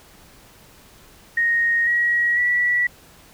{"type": "tone with pitch steps", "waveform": "sine", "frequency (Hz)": [1864.7, 1906.1, 1948.4], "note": ["A#6", "A#6", "B6"], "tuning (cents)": [0, 38, -24], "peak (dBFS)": -16, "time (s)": [1.37, 2.87], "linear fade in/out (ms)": 5, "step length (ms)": 500, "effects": ["pink hiss -49 dBFS RMS until 3.33 s"]}